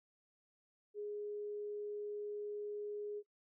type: tone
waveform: sine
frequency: 415.3 Hz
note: G#4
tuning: in tune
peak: -40 dBFS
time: 0.94-3.23 s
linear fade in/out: 50 ms
effects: noise-tail reverb RT60 0.1 s tail -24 dB re dry